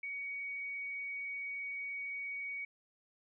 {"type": "tone with frequency modulation", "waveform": "sine", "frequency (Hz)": 2247, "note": "C#7", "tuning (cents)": 23, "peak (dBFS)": -38, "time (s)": [0.03, 2.65], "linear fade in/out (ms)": 5, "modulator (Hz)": 23.4, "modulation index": 0.51, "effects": []}